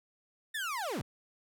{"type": "linear sweep", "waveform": "30% pulse", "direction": "down", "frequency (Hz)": [1830, 70], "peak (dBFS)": -31, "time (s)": [0.54, 1.02], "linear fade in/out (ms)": 10, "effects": []}